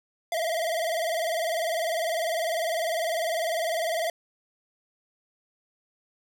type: tone with vibrato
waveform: square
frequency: 661 Hz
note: E5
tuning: 5 cents sharp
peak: -26 dBFS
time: 0.32-4.1 s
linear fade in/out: 2 ms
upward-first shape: square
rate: 20 Hz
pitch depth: 72 cents each way
effects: none